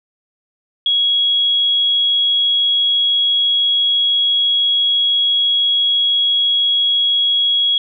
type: tone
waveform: sine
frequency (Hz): 3322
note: G#7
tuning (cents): 0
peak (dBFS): -12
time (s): 0.86-7.78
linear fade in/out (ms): 2
effects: none